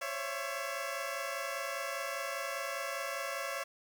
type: tone cluster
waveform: 15% pulse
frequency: 536 / 561 / 670 Hz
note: C5 / C#5 / E5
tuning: +42 / +21 / +28 cents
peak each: -36 / -33 / -34 dBFS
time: 0.01-3.64 s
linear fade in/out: 10 ms
effects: 10-bit